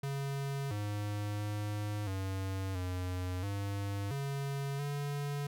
square tone with pitch steps, 138.7 / 103.7 / 104.4 / 95.7 / 91 / 100.2 / 139.1 / 143.5 Hz, C#3 / G#2 / G#2 / G2 / F#2 / G2 / C#3 / D3, +1 / -2 / +10 / -41 / -28 / +38 / +6 / -40 cents, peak -35 dBFS, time 0.03-5.47 s, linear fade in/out 5 ms, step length 680 ms, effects none

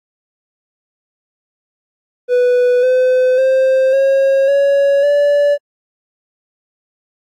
triangle tone with pitch steps, 493.9 / 509.5 / 525.7 / 542.3 / 559.5 / 577.3 Hz, B4 / C5 / C5 / C#5 / C#5 / D5, 0 / -46 / +8 / -38 / +16 / -30 cents, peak -7 dBFS, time 2.28-5.58 s, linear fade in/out 50 ms, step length 550 ms, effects AAC 64 kbps

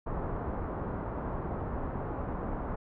pink low-pass noise, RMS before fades -35 dBFS, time 0.06-2.76 s, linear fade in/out 10 ms, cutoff 1200 Hz, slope 24 dB/octave, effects none

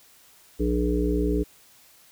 harmonic tone, 59.7 Hz, A#1, 42 cents sharp, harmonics 1 / 3 / 5 / 7 / 8, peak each -25 / -30 / -26 / -27 / -34 dBFS, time 0.59-1.44 s, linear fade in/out 20 ms, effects white hiss -55 dBFS RMS until 2.11 s

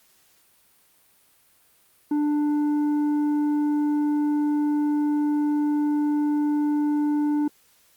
sine tone with tanh clipping, 295.7 Hz, D4, 12 cents sharp, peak -21 dBFS, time 2.11-7.48 s, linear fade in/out 5 ms, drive 6 dB, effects white hiss -60 dBFS RMS until 7.96 s + Opus 48 kbps

